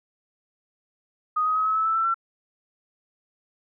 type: tone with pitch steps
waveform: sine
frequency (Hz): 1244.5 / 1259 / 1273.6 / 1288.4 / 1303.4 / 1318.5 / 1333.8 / 1349.3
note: D#6 / D#6 / D#6 / E6 / E6 / E6 / E6 / E6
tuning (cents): 0 / +20 / +40 / -40 / -20 / 0 / +20 / +40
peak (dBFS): -20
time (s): 1.36-2.144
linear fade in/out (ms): 10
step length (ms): 98
effects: none